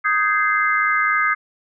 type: chord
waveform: sine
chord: Ab major seventh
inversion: second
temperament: just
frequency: 1245.9 / 1557.4 / 1661.2 / 2077 Hz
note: Eb6 / G6 / Ab6 / C7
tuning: +2 / -12 / 0 / -13 cents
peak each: -19 / -23 / -23 / -21 dBFS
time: 0.04-1.35 s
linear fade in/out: 20 ms
effects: none